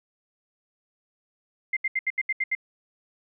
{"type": "tone bursts", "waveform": "sine", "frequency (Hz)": 2093, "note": "C7", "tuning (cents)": 0, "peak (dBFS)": -22, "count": 8, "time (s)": [1.73, 2.551], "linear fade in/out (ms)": 5, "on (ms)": 37, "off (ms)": 75, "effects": []}